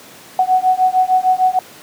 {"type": "beating tone pair", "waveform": "sine", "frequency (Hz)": [740, 746.6], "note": ["F#5", "F#5"], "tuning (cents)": [0, 15], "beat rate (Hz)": 6.6, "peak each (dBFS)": -14, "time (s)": [0.39, 1.59], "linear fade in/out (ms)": 2, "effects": ["pink hiss -39 dBFS RMS until 1.82 s", "high-pass 200 Hz 12 dB/octave"]}